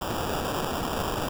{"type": "noise with sample-and-hold", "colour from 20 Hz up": "white", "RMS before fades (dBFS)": -29, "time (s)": [0.01, 1.29], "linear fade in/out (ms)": 10, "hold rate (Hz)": 2100, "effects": []}